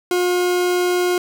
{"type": "tone", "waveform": "40% pulse", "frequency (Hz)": 358, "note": "F4", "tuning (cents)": 43, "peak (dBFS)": -15, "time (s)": [0.11, 1.18], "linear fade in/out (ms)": 2, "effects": []}